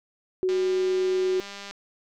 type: tone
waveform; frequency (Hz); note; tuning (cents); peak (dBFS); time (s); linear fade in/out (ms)
sine; 371.5; F#4; +7; -21; 0.43-1.4; 0
type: click train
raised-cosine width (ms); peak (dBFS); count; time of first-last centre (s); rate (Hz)
0.2; -22; 245; 0.49-1.71; 200
effects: none